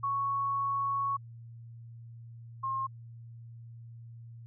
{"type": "tone pair in turn", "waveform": "sine", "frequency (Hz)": [1108.7, 1069.3], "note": ["C#6", "C6"], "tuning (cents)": [0, 37], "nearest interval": "minor second", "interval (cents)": 63, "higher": "first", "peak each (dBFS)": [-28, -30], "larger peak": "first", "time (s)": [[0.03, 1.17], [2.63, 2.87]], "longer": "first", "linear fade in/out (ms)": 10, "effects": ["added 116 Hz sine -45 dBFS peak until 4.46 s"]}